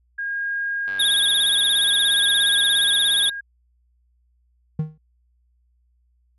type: tone with tremolo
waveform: sine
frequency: 1626 Hz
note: G#6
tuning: 37 cents flat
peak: -22 dBFS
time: 0.18-3.41 s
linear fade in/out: 10 ms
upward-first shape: sine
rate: 0.55 Hz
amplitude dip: 50%
type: click train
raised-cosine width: 0.3 ms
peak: -23 dBFS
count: 233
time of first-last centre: 0.88-3.294 s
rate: 96.1 Hz
type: tone with vibrato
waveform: square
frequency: 3538 Hz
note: A7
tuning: 9 cents sharp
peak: -17 dBFS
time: 0.99-3.3 s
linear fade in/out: 10 ms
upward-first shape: sine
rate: 17 Hz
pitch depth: 110 cents each way
type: tone with exponential decay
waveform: triangle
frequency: 155.56 Hz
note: D#3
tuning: in tune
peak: -15 dBFS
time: 4.79-4.98 s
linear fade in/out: 5 ms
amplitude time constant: 41 ms
effects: added 60 Hz sine -60 dBFS peak until 6.38 s + resampled to 32000 Hz